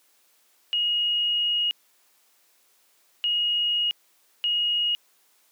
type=tone bursts at uneven times; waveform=sine; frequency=2879 Hz; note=F#7; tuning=48 cents flat; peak=-21 dBFS; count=3; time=0.73-1.71 / 3.24-3.91 / 4.44-4.95 s; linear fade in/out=0 ms; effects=white hiss -63 dBFS RMS until 5.51 s + high-pass 300 Hz 12 dB/octave